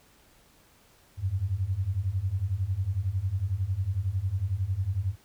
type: beating tone pair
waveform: sine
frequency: 89 / 100 Hz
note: F2 / G2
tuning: +33 / +35 cents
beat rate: 11 Hz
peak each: -30 / -28 dBFS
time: 1.17-5.16 s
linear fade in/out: 50 ms
effects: pink hiss -60 dBFS RMS until 5.24 s

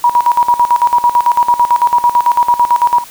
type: tone with tremolo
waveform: sine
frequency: 962 Hz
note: B5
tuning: 46 cents flat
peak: -5 dBFS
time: 0.04-3.04 s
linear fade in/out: 2 ms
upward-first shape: square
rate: 9 Hz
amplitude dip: 80%
effects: white hiss -35 dBFS RMS until 3.1 s

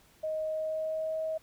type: tone with pitch glide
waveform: sine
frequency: 626 to 635.8 Hz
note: D#5 to D#5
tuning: +10 to +37 cents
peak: -30 dBFS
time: 0.23-1.38 s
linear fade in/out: 10 ms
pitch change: +27 cents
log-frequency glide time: 0.45-1.2 s
effects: pink hiss -62 dBFS RMS until 1.42 s

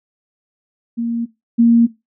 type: tone pair in turn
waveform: sine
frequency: 233.1 / 233.1 Hz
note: A#3 / A#3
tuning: 0 / 0 cents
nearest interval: unison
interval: 0 cents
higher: neither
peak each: -17 / -7 dBFS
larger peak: second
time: 0.97-1.26 / 1.58-1.87 s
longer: neither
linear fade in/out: 20 ms
effects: noise-tail reverb RT60 0.2 s tail -17 dB re dry

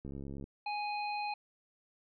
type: click train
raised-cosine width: 3 ms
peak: -31 dBFS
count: 28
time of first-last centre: 0.05-0.441 s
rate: 69.1 Hz
type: harmonic tone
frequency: 830.6 Hz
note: G#5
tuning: in tune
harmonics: 1 / 3 / 5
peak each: -35 / -41 / -46 dBFS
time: 0.66-1.34 s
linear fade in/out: 5 ms
effects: none

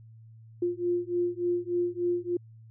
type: beating tone pair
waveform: sine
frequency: 349.5 / 352.9 Hz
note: F4 / F4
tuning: +1 / +18 cents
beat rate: 3.4 Hz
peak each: -29 dBFS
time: 0.62-2.37 s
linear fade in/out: 5 ms
effects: added 112 Hz sine -48 dBFS peak until 2.7 s

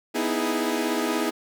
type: chord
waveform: sawtooth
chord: E major seventh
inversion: second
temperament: equal with one note detuned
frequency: 246.9 / 311.1 / 327.7 / 415.3 Hz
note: B3 / D#4 / E4 / G#4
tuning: 0 / 0 / -10 / 0 cents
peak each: -25 dBFS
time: 0.14-1.31 s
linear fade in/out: 20 ms
effects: none

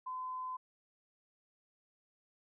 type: tone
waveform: sine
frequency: 1021 Hz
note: C6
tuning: 43 cents flat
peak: -38 dBFS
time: 0.06-0.57 s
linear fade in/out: 10 ms
effects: none

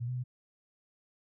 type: tone with pitch steps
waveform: sine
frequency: 119.4 / 125.6 / 124.9 Hz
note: A#2 / B2 / B2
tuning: +42 / +30 / +20 cents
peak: -32 dBFS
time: 0-0.24 s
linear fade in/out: 20 ms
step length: 80 ms
effects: none

